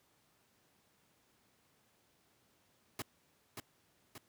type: noise with echo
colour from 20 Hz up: pink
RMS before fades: -40 dBFS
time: 2.99-3.02 s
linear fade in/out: 2 ms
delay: 580 ms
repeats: 2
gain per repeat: -5 dB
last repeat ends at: 4.18 s
effects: pink hiss -72 dBFS RMS until 4.28 s + high-pass 100 Hz 12 dB/octave